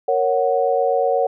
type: chord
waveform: sine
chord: F# major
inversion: first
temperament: equal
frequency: 466.2 / 554.4 / 740 Hz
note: A#4 / C#5 / F#5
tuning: 0 / 0 / 0 cents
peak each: -20 / -19 / -20 dBFS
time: 0.08-1.27 s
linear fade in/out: 5 ms
effects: none